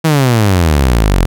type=exponential sweep; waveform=sawtooth; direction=down; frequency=164.81 to 41.2 Hz; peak=-4 dBFS; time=0.04-1.26 s; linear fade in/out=10 ms; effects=none